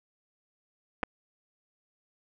clicks, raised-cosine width 0.5 ms, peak -14 dBFS, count 2, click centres 1.031 / 1.035 s, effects none

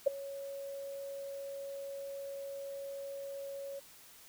sine tone with ADSR envelope, 554.4 Hz, C#5, in tune, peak -20 dBFS, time 0.06-3.8 s, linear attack 13 ms, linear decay 9 ms, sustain -20 dB, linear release 15 ms, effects white hiss -57 dBFS RMS until 4.28 s

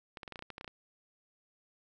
clicks, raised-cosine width 0.3 ms, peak -27 dBFS, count 12, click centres 0.172 / 0.232 / 0.278 / 0.323 / 0.358 / 0.392 / 0.424 / 0.503 / 0.581 / 0.611 / 0.645 / 0.678 s, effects none

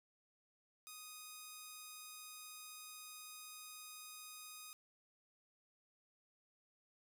5% pulse tone, 1244.5 Hz, D#6, in tune, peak -39 dBFS, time 0.87-4.73 s, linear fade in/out 0 ms, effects none

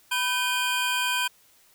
square tone cluster, 989 / 1538 / 2462 / 3175 Hz, B5 / G6 / D#7 / G7, +2 / -33 / -19 / +21 cents, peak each -30 dBFS, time 0.11-1.28 s, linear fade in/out 10 ms, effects white hiss -59 dBFS RMS until 1.74 s

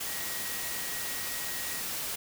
sine tone in noise, 1900 Hz, A#6, 33 cents sharp, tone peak -43 dBFS, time 0.06-1.81 s, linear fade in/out 10 ms, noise white, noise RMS -35 dBFS, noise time 0-2.16 s, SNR -11 dB, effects none

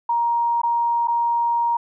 sine tone with dropouts, 940 Hz, A#5, 14 cents sharp, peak -17 dBFS, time 0.09-1.77 s, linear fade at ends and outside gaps 5 ms, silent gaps 0.617-0.633 / 1.074-1.081 s, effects none

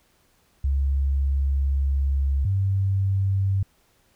sine tone pair in turn, 68.7 / 97.16 Hz, C#2 / G2, -15 / -15 cents, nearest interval tritone, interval 600 cents, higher second, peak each -19 dBFS, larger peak neither, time 0.64-2.45 / 2.45-3.63 s, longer first, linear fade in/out 5 ms, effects pink hiss -63 dBFS RMS until 4.15 s

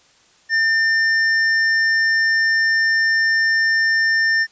sine tone with hard clipping, 1800 Hz, A6, 39 cents sharp, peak -16 dBFS, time 0.49-4.47 s, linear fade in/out 50 ms, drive 13 dB, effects white hiss -54 dBFS RMS until 4.51 s + resampled to 16000 Hz

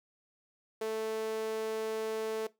sawtooth tone with high-pass filter, 220 Hz, A3, in tune, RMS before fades -34 dBFS, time 0.81-2.47 s, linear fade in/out 5 ms, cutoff 450 Hz, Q 3.9, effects noise-tail reverb RT60 0.2 s tail -19 dB re dry

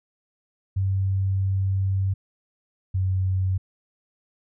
sine tone pair in turn, 96.3 / 93.99 Hz, G2 / F#2, -30 / +28 cents, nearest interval unison, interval 42 cents, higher first, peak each -20 dBFS, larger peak neither, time 0.76-2.14 / 2.94-3.58 s, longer first, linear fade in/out 10 ms, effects none

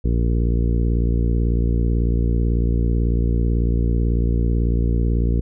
harmonic tone, 58.1 Hz, A#1, 5 cents flat, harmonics 1 / 2 / 3 / 4 / 5 / 6 / 7 / 8, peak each -17 / -23 / -27 / -29 / -31 / -33 / -34 / -35 dBFS, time 0.04-5.41 s, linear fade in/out 10 ms, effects none

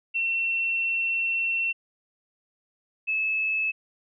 sine tone pair in turn, 2708 / 2602 Hz, E7 / E7, +46 / -23 cents, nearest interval minor second, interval 69 cents, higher first, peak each -23 / -23 dBFS, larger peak neither, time 0.14-1.73 / 3.07-3.72 s, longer first, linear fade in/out 20 ms, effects none

